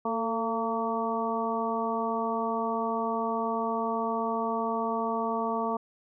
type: harmonic tone with a mistuned harmonic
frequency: 228.1 Hz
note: A#3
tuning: 37 cents flat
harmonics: 1 / 2 / 3 / 4 / 5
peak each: -33 / -33 / -33 / -33 / -33 dBFS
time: 0.05-5.77 s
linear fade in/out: 5 ms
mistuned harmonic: 2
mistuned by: -37 cents
effects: none